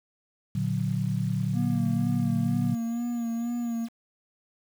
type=chord; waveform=sine; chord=Bb augmented; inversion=none; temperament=equal; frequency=116.54 / 146.83 / 185 Hz; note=Bb2 / D3 / F#3; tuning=0 / 0 / 0 cents; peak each=-29 dBFS; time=0.55-2.75 s; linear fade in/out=5 ms
type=tone with vibrato; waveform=triangle; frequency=235.1 Hz; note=A#3; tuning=15 cents sharp; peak=-25 dBFS; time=1.53-3.89 s; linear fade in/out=50 ms; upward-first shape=sine; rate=2.1 Hz; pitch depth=38 cents each way
effects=8-bit